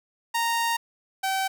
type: tone pair in turn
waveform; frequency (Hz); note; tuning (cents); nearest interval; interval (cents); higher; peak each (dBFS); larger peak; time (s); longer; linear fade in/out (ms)
sawtooth; 928 / 769.2; A#5 / G5; -8 / -33; minor third; 325; first; -19 / -20; first; 0.34-0.77 / 1.23-1.48; first; 10
effects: none